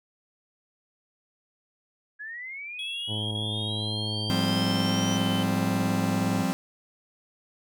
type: linear sweep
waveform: sine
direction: up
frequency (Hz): 1661.2 to 5920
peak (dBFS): -35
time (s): 2.19-5.18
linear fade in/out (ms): 20
type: tone with pitch glide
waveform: triangle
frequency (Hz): 3337 to 3060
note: G#7 to G7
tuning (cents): +8 to -42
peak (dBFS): -31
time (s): 2.79-5.43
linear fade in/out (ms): 2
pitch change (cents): -150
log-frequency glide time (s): 2.9-5.31
type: harmonic tone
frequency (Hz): 106.7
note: G#2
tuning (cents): +47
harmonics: 1 / 2 / 3 / 4 / 5 / 6 / 7 / 8 / 9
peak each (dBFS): -31 / -37 / -41 / -43 / -45 / -47 / -48 / -49 / -50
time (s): 3.07-6.46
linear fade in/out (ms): 50
type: chord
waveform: 45% pulse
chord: F suspended second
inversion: none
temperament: just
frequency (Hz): 174.61 / 196.44 / 261.9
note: F3 / G3 / C4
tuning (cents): 0 / +4 / +2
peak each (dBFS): -29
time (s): 4.3-6.53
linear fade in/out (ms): 0
effects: none